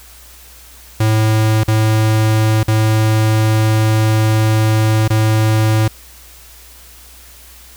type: tone with dropouts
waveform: square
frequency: 109.3 Hz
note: A2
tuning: 11 cents flat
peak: -11 dBFS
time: 1-5.88 s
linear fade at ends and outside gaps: 5 ms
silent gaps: 1.636-1.68 / 2.632-2.68 / 5.079-5.102 s
effects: added 60 Hz sine -42 dBFS peak until 7.76 s + white hiss -41 dBFS RMS until 7.76 s